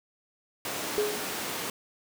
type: high-pass noise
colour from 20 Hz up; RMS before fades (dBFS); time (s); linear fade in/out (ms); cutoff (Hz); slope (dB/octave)
pink; -34; 0.65-1.7; 2; 260; 12
type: tone with exponential decay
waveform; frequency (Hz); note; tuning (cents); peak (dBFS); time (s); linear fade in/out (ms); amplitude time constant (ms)
sine; 418.8; G#4; +15; -21; 0.98-1.41; 0; 92
effects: none